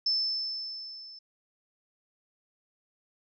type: tone with level ramp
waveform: sine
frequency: 5274 Hz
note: E8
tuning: in tune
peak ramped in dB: -23 to -45 dBFS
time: 0.06-1.19 s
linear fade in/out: 5 ms
effects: none